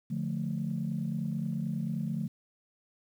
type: chord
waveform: sine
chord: D minor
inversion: none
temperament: just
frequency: 146.83 / 176.2 / 220.2 Hz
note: D3 / F3 / A3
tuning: 0 / +16 / +2 cents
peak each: -34 dBFS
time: 0.1-2.28 s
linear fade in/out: 10 ms
effects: tanh soft clip ceiling -22 dBFS + 10-bit